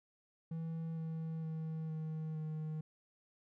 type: tone with pitch steps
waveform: triangle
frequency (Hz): 163.2 / 161.33 / 159.47 / 157.64 / 155.83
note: E3 / E3 / D#3 / D#3 / D#3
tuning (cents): -17 / -37 / +43 / +23 / +3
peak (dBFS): -36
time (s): 0.51-2.81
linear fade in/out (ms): 5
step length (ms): 460
effects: none

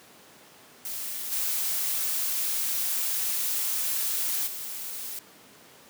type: noise with level steps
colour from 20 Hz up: blue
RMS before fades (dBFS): -34 / -28 / -36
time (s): 0.85-5.19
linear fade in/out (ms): 2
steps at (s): 1.31 / 4.46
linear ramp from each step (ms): 20
effects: pink hiss -52 dBFS RMS until 5.89 s + high-pass 200 Hz 12 dB/octave

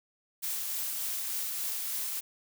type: noise with tremolo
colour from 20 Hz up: blue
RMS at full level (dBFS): -33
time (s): 0.42-2.21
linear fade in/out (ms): 20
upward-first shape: triangle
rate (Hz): 3.4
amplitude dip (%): 25
effects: none

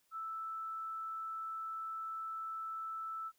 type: tone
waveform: sine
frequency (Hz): 1318.5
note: E6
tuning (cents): 0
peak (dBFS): -39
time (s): 0.11-3.32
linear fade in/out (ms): 50
effects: white hiss -75 dBFS RMS until 3.38 s

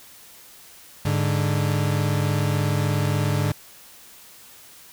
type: tone pair together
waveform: 40% pulse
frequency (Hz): 103.38 / 146.83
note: G#2 / D3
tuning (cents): -7 / 0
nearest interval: tritone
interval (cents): 607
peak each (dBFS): -22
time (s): 1.05-3.52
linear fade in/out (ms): 5
effects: white hiss -47 dBFS RMS until 4.92 s

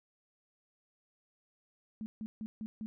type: tone bursts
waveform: sine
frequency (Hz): 217.3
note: A3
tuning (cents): -21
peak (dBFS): -37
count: 5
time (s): 2.01-2.86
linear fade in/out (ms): 0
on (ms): 50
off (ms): 150
effects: none

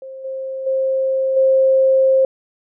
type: tone with level steps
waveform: sine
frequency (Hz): 530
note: C5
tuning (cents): +22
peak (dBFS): -30 / -23 / -15 / -10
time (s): 0.02-2.25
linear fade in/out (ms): 2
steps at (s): 0.24 / 0.66 / 1.36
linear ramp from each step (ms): 10
effects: none

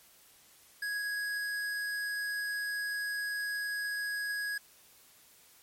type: tone with hard clipping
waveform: sine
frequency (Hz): 1661.2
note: G#6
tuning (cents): 0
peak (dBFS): -34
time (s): 0.82-4.58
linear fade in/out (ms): 5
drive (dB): 15
effects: white hiss -60 dBFS RMS until 5.62 s + MP3 64 kbps

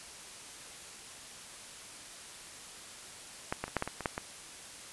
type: clicks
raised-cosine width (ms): 0.5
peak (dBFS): -16 / -18 / -27 / -13 / -16 / -21 / -23 / -14 / -19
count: 9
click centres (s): 3.525 / 3.64 / 3.68 / 3.767 / 3.824 / 3.876 / 4.007 / 4.058 / 4.179
effects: white hiss -48 dBFS RMS until 4.92 s + resampled to 24000 Hz

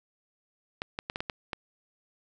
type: clicks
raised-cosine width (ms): 0.3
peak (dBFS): -16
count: 7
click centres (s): 0.819 / 0.989 / 1.099 / 1.159 / 1.205 / 1.298 / 1.532
effects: none

